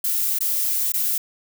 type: noise with dropouts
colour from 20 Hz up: violet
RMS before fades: -22 dBFS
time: 0.04-1.18 s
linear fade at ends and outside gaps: 5 ms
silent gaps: 0.388-0.406 / 0.921-0.938 s
effects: none